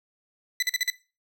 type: tone bursts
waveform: 20% pulse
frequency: 1995 Hz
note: B6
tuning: 17 cents sharp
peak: -17 dBFS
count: 5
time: 0.6-0.901 s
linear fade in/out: 2 ms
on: 25 ms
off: 44 ms
effects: noise-tail reverb RT60 0.3 s tail -18 dB re dry